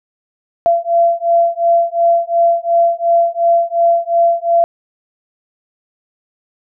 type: beating tone pair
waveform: sine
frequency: 679 / 681.8 Hz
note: F5 / F5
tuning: -49 / -42 cents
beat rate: 2.8 Hz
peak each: -13 dBFS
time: 0.66-4.64 s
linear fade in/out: 0 ms
effects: none